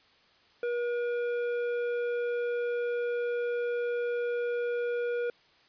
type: tone with hard clipping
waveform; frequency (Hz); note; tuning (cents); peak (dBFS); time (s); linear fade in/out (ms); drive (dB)
sine; 480; B4; -49; -30; 0.63-5.3; 2; 9
effects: white hiss -62 dBFS RMS until 5.68 s + resampled to 11025 Hz